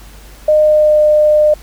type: tone with pitch glide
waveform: sine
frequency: 611 to 604.7 Hz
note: D#5 to D#5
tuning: -32 to -50 cents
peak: -6 dBFS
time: 0.48-1.54 s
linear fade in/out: 5 ms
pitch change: -18 cents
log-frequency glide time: 0.61-1.03 s
effects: added 50 Hz sine -35 dBFS peak until 1.62 s + pink hiss -41 dBFS RMS until 1.62 s